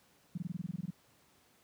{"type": "tone bursts", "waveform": "sine", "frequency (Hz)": 174.61, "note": "F3", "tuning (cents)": 0, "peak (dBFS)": -33, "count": 12, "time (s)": [0.35, 0.904], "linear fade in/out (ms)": 5, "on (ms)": 26, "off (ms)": 22, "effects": ["pink hiss -67 dBFS RMS until 1.63 s", "high-pass 100 Hz 12 dB/octave"]}